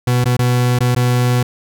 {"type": "tone with dropouts", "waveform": "40% pulse", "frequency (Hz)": 123.47, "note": "B2", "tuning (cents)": 0, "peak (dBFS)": -11, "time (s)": [0.07, 1.43], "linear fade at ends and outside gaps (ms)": 5, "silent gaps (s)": [[0.243, 0.256], [0.368, 0.39], [0.789, 0.805], [0.949, 0.962]], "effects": []}